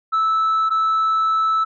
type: tone pair in turn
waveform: sine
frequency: 1311 / 1311 Hz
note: E6 / E6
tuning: -10 / -10 cents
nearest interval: unison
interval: 0 cents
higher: neither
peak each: -13 / -13 dBFS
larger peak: neither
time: 0.12-0.7 / 0.7-1.65 s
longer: second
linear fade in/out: 20 ms
effects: tanh soft clip ceiling -14 dBFS